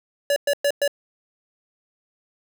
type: tone bursts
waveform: square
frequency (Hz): 571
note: D5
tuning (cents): -49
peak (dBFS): -18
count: 4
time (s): 0.3-0.878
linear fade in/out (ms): 2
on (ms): 62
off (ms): 110
effects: none